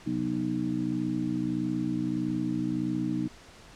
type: harmonic tone with a mistuned harmonic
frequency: 61.6 Hz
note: B1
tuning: 4 cents flat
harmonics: 2 / 3 / 4 / 5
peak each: -36 / -34 / -32 / -30 dBFS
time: 0.06-3.28 s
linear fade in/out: 10 ms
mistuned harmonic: 2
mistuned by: +99 cents
effects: pink hiss -51 dBFS RMS until 3.75 s + low-pass 7000 Hz 12 dB/octave